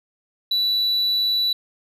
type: tone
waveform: sine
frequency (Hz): 3951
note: B7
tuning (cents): 0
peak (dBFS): -15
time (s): 0.51-1.53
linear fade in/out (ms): 5
effects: tanh soft clip ceiling -17 dBFS